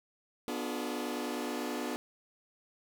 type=chord; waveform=sawtooth; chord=B diminished seventh; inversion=none; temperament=just; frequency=246.9 / 296.3 / 355.6 / 426.7 Hz; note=B3 / D4 / F4 / Ab4; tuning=0 / +15 / +31 / +47 cents; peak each=-34 / -35 / -37 / -38 dBFS; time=0.48-1.96 s; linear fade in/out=0 ms; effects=none